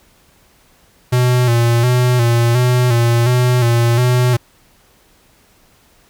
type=tone with vibrato; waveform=square; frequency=121.1 Hz; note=B2; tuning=34 cents flat; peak=-11 dBFS; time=1.12-4.37 s; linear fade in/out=10 ms; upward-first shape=square; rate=1.4 Hz; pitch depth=50 cents each way; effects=pink hiss -52 dBFS RMS until 6.09 s